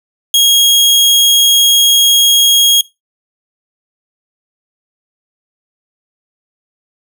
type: tone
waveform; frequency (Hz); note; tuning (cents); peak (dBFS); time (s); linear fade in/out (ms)
sawtooth; 3278; G#7; -23; -3; 0.34-2.81; 2
effects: noise-tail reverb RT60 0.2 s tail -20 dB re dry